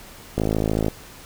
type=click train; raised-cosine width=2 ms; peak=-8 dBFS; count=28; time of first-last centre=0.38-0.883 s; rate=53.7 Hz; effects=pink hiss -43 dBFS RMS until 1.25 s